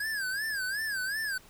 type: tone with vibrato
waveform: square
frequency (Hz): 1633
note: G#6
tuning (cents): -30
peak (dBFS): -31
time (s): 0-1.38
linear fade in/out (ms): 5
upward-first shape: sine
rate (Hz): 2.7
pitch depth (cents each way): 150
effects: pink hiss -56 dBFS RMS until 1.49 s